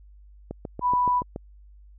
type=click train; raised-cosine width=2 ms; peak=-19 dBFS; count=7; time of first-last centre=0.51-1.361 s; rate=7.05 Hz
type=tone; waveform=sine; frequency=988 Hz; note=B5; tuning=in tune; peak=-19 dBFS; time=0.81-1.23 s; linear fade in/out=50 ms
effects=added 50 Hz sine -47 dBFS peak until 1.98 s